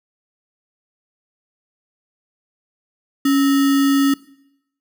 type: tone with sample-and-hold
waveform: sine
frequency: 277.2 Hz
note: C#4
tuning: in tune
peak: -12 dBFS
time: 3.25-4.14 s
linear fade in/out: 5 ms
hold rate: 1575 Hz
effects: noise-tail reverb RT60 0.8 s tail -21 dB re dry